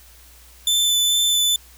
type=tone with vibrato; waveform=sawtooth; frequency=3520 Hz; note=A7; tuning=in tune; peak=-13 dBFS; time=0.67-1.56 s; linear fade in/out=2 ms; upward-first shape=sine; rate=2.3 Hz; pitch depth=10 cents each way; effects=added 60 Hz sine -48 dBFS peak until 1.77 s + white hiss -49 dBFS RMS until 1.77 s